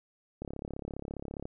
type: click train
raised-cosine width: 2 ms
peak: -25 dBFS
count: 37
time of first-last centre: 0.42-1.454 s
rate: 34.8 Hz
effects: none